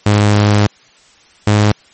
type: tone pair in turn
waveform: sawtooth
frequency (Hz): 103.83 / 104.67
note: G#2 / G#2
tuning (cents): 0 / +14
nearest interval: unison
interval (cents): 14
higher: second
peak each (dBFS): -4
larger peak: neither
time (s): 0.06-0.67 / 1.47-1.72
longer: first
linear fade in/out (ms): 5
effects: white hiss -47 dBFS RMS until 1.93 s + MP3 32 kbps